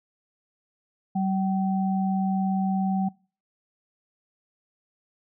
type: tone pair together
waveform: sine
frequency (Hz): 191.6 / 766.4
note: G3 / G5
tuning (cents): -39 / -39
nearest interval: 2 octaves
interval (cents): 2400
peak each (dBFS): -23 / -29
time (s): 1.15-3.09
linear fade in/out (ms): 10
effects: noise-tail reverb RT60 0.4 s tail -24 dB re dry